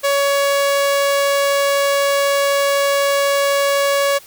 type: tone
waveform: sawtooth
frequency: 561 Hz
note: C#5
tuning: 21 cents sharp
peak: -10 dBFS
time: 0.03-4.19 s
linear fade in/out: 20 ms
effects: white hiss -43 dBFS RMS until 4.26 s